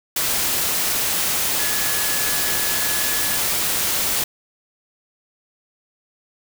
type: tone in noise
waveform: sine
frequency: 1700 Hz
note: G#6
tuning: 40 cents sharp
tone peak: -30 dBFS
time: 1.59-3.38 s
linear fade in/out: 5 ms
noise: white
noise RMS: -21 dBFS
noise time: 0.16-4.24 s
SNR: -12 dB
effects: none